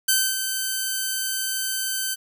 5% pulse tone with ADSR envelope, 1541 Hz, G6, 30 cents flat, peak -5 dBFS, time 0.08-2.16 s, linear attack 8 ms, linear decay 260 ms, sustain -8 dB, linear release 29 ms, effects none

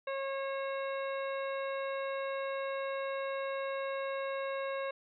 harmonic tone, 544 Hz, C#5, 33 cents flat, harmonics 1 / 2 / 3 / 4 / 5 / 7, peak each -35 / -41 / -45 / -47 / -49 / -52 dBFS, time 0.07-4.91 s, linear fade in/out 5 ms, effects none

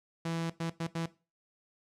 sawtooth tone bursts at uneven times, 165.7 Hz, E3, 9 cents sharp, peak -28 dBFS, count 4, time 0.25-0.5 / 0.6-0.7 / 0.8-0.87 / 0.95-1.06 s, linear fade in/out 5 ms, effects noise-tail reverb RT60 0.3 s tail -17 dB re dry + low-pass 8000 Hz 12 dB/octave

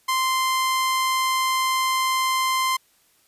sawtooth tone, 1043 Hz, C6, 6 cents flat, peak -16 dBFS, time 0.08-2.77 s, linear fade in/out 10 ms, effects white hiss -61 dBFS RMS until 3.27 s + resampled to 32000 Hz

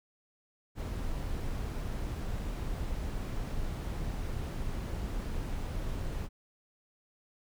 brown noise, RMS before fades -35 dBFS, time 0.75-6.29 s, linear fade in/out 50 ms, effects none

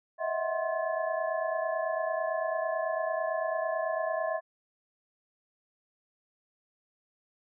sine tone cluster, 625 / 654 / 740 / 1056 / 1721 Hz, D#5 / E5 / F#5 / C6 / A6, +8 / -14 / 0 / +16 / -39 cents, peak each -34 / -31 / -38 / -37 / -39 dBFS, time 0.18-4.41 s, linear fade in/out 50 ms, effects none

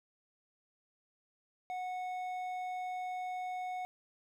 triangle tone with hard clipping, 734 Hz, F#5, 14 cents flat, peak -38 dBFS, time 1.7-3.85 s, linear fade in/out 0 ms, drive 10 dB, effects none

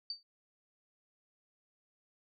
sine tone with exponential decay, 4603 Hz, D8, 36 cents flat, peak -33 dBFS, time 0.1-0.23 s, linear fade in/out 2 ms, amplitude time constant 28 ms, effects none

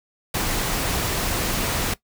pink noise, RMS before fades -24 dBFS, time 0.34-1.94 s, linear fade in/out 5 ms, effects noise-tail reverb RT60 0.1 s tail -18 dB re dry

